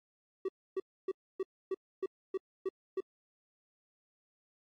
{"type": "tone bursts", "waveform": "triangle", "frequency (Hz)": 381.3, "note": "G4", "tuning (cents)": -48, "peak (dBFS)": -29, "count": 9, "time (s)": [0.45, 3.005], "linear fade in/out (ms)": 5, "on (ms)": 35, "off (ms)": 280, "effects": ["AAC 48 kbps"]}